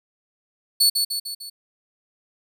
sawtooth tone with echo, 4435 Hz, C#8, in tune, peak -11 dBFS, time 0.8-0.9 s, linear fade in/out 10 ms, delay 150 ms, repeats 4, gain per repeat -5 dB, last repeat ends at 1.5 s, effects none

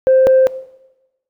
sine tone pair in turn, 523.3 / 523.3 Hz, C5 / C5, 0 / 0 cents, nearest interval unison, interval 0 cents, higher neither, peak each -6 dBFS, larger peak neither, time 0.07-0.27 / 0.27-0.47 s, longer neither, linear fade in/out 0 ms, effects noise-tail reverb RT60 1.0 s tail -18 dB re dry + tanh soft clip ceiling -4 dBFS

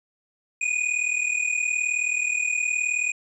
square tone pair together, 2450 / 2489 Hz, D#7 / D#7, -27 / 0 cents, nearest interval unison, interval 27 cents, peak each -26 / -26 dBFS, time 0.61-3.12 s, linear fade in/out 5 ms, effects resampled to 24000 Hz

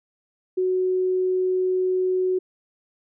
sine tone, 370 Hz, F#4, in tune, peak -19 dBFS, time 0.57-2.39 s, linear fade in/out 10 ms, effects none

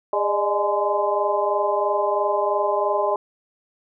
sine tone cluster, 407.8 / 596 / 619 / 841 / 1030 Hz, G#4 / D5 / D#5 / G#5 / C6, -32 / +25 / -9 / +22 / -28 cents, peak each -25 dBFS, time 0.13-3.16 s, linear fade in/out 2 ms, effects none

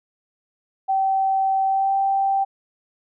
sine tone with pitch glide, 772 to 781.9 Hz, G5 to G5, -27 to -5 cents, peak -17 dBFS, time 0.88-2.45 s, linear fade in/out 20 ms, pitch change +22 cents, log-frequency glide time 1.66-1.94 s, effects none

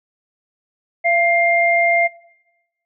sine tone pair together, 681.4 / 2109 Hz, F5 / C7, -43 / +13 cents, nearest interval octave + minor sixth, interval 1956 cents, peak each -16 dBFS, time 1.04-2.08 s, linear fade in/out 20 ms, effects noise-tail reverb RT60 1.0 s tail -21 dB re dry

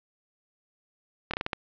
slowing click train, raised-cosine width 0.3 ms, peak -12 dBFS, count 6, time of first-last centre 1.31-1.532 s, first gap 26 ms, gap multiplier 1.27, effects low-pass 4000 Hz 12 dB/octave

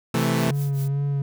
sawtooth chord, A minor, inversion first, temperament equal, 130.81 / 164.81 / 220 Hz, C3 / E3 / A3, 0 / 0 / 0 cents, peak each -20 dBFS, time 0.14-0.51 s, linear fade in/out 5 ms
blue noise with tremolo, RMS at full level -39 dBFS, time 0.18-0.88 s, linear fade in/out 2 ms, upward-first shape triangle, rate 5.1 Hz, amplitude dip 100%
triangle tone with vibrato, 140 Hz, C#3, 18 cents sharp, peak -19 dBFS, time 0.48-1.22 s, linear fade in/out 2 ms, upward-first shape sine, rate 2.2 Hz, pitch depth 26 cents each way
effects none

